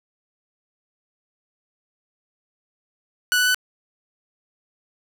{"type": "tone with pitch steps", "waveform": "sawtooth", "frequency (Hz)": [1480, 1488.6, 1497.2], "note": ["F#6", "F#6", "F#6"], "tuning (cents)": [0, 10, 20], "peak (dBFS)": -13, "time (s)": [3.32, 3.545], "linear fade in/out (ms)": 0, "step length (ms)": 75, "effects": []}